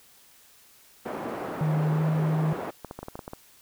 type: band-pass noise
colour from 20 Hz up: pink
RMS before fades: -34 dBFS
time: 1.05-2.71 s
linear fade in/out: 10 ms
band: 280 to 1000 Hz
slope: 12 dB/octave
type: tone with pitch glide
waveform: sine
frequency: 154.5 to 156.93 Hz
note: D#3 to D#3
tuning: -12 to +15 cents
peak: -22 dBFS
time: 1.61-2.53 s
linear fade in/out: 2 ms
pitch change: +27 cents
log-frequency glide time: 1.93-2 s
type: clicks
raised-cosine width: 1 ms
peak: -22 dBFS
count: 9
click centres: 2.847 / 2.911 / 2.99 / 3.03 / 3.084 / 3.155 / 3.192 / 3.279 / 3.334 s
effects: white hiss -56 dBFS RMS until 3.61 s